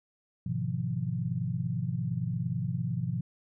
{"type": "chord", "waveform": "sine", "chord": "F half-diminished seventh", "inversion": "first", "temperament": "just", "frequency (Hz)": [104.77, 125.72, 157.15, 174.61], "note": ["Ab2", "Cb3", "Eb3", "F3"], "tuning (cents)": [16, 31, 18, 0], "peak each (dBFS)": [-37, -32, -36, -34], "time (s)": [0.46, 3.21], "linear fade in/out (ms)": 5, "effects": []}